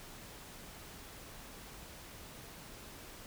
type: silence
effects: pink hiss -51 dBFS RMS until 3.26 s